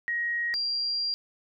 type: tone pair in turn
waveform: sine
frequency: 1888 / 4757 Hz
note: A#6 / D8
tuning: +22 / +21 cents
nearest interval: octave + major third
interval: 1599 cents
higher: second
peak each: -26 dBFS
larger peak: neither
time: 0.08-0.54 / 0.54-1.14 s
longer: second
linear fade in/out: 0 ms
effects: none